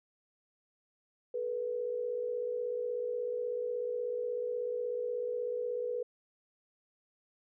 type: tone pair together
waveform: sine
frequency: 432.3 / 488.7 Hz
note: A4 / B4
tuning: -31 / -18 cents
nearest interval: major second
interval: 213 cents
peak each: -39 / -33 dBFS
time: 1.34-6.03 s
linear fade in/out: 5 ms
effects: none